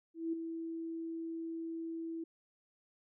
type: tone with ADSR envelope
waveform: sine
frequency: 328.8 Hz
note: E4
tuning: 4 cents flat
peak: -31 dBFS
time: 0.14-2.24 s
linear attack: 190 ms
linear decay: 7 ms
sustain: -7 dB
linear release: 6 ms
effects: none